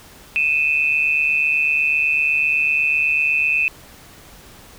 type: tone pair together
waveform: sine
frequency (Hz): 2489 / 2637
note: D#7 / E7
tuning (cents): 0 / 0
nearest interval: minor second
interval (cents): 100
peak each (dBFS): -18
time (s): 0.36-3.68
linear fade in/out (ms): 0
effects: pink hiss -44 dBFS RMS until 4.78 s